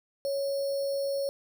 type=tone with sample-and-hold; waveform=sine; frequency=554.4 Hz; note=C#5; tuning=in tune; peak=-27 dBFS; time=0.25-1.29 s; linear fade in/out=0 ms; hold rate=4900 Hz; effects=none